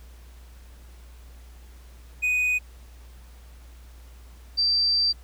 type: tone pair in turn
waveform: triangle / sine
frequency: 2489 / 4682 Hz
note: D#7 / D8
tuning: 0 / -6 cents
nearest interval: major seventh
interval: 1094 cents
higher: second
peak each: -19 dBFS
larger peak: neither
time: 2.22-2.59 / 4.57-5.13 s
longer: second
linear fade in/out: 20 ms
effects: added 60 Hz sine -44 dBFS peak until 5.23 s + pink hiss -56 dBFS RMS until 5.23 s